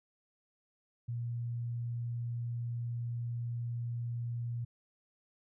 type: tone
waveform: sine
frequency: 118.7 Hz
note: A#2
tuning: 32 cents sharp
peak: -34 dBFS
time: 1.08-4.65 s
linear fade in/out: 10 ms
effects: none